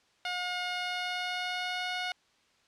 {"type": "tone with pitch glide", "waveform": "10% pulse", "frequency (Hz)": [719, 726.9], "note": ["F#5", "F#5"], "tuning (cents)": [-50, -31], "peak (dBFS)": -23, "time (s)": [0.25, 2.12], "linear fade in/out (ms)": 2, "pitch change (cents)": 19, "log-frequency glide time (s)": [0.66, 1.89], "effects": ["white hiss -67 dBFS RMS until 2.67 s", "low-pass 5000 Hz 12 dB/octave"]}